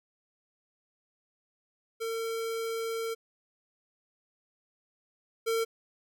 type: tone pair in turn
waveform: square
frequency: 453.8 / 453.8 Hz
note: A#4 / A#4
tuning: -47 / -47 cents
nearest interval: unison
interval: 0 cents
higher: neither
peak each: -32 / -27 dBFS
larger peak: second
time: 2-3.15 / 5.46-5.65 s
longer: first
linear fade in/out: 20 ms
effects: none